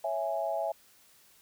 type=chord; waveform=sine; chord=C# minor; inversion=none; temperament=equal; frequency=554.4 / 659.3 / 830.6 Hz; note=C#5 / E5 / G#5; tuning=0 / 0 / 0 cents; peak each=-36 / -31 / -35 dBFS; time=0.04-0.72 s; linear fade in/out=5 ms; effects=white hiss -61 dBFS RMS until 1.41 s